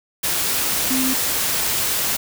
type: tone in noise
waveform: sine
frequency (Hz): 260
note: C4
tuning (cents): -11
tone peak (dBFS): -20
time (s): 0.9-1.14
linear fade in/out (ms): 10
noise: white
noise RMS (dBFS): -21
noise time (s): 0.23-2.17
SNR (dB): -2
effects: none